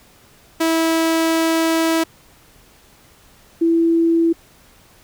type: tone pair in turn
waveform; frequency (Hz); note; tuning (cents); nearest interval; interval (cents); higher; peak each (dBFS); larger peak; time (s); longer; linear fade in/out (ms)
sawtooth / sine; 326 / 332.3; E4 / E4; -19 / +14; unison; 33; second; -11 / -12; first; 0.6-2.04 / 3.61-4.33; first; 10
effects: pink hiss -50 dBFS RMS until 5.03 s